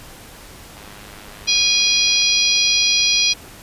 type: click train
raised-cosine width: 0.3 ms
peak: -25 dBFS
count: 151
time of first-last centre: 0.77-2.226 s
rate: 103 Hz
type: harmonic tone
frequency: 821 Hz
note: G#5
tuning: 20 cents flat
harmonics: 3 / 4 / 5 / 6 / 7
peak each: -20 / -20 / -20 / -20 / -20 dBFS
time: 1.47-3.34 s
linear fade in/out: 20 ms
effects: pink hiss -40 dBFS RMS until 3.62 s + resampled to 32000 Hz